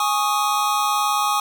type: chord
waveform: square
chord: Ab suspended fourth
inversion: none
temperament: just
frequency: 830.6 / 1107.5 / 1245.9 Hz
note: Ab5 / Db6 / Eb6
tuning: 0 / -2 / +2 cents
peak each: -23 / -24 / -23 dBFS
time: 0-1.4 s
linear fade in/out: 2 ms
effects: none